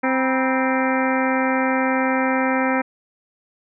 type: harmonic tone with a mistuned harmonic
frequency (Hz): 261.6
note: C4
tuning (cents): 0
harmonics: 1 / 2 / 3 / 4 / 5 / 6 / 7 / 8 / 9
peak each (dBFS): -21 / -24 / -26 / -27 / -28 / -29 / -29 / -30 / -31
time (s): 0.03-2.82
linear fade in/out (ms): 10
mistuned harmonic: 4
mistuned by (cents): -130
effects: none